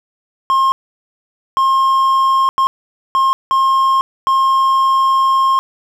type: tone bursts at uneven times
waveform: triangle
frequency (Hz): 1068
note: C6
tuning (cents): +35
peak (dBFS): -8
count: 6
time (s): 0.5-0.72 / 1.57-2.49 / 2.58-2.67 / 3.15-3.33 / 3.51-4.01 / 4.27-5.59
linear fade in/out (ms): 0
effects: none